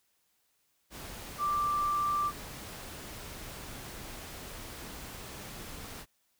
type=tone in noise; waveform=sine; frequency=1177 Hz; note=D6; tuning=3 cents sharp; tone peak=-27 dBFS; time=1.38-2.32 s; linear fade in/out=50 ms; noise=pink; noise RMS=-44 dBFS; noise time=0.9-6.06 s; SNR=+14 dB; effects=white hiss -74 dBFS RMS until 6.39 s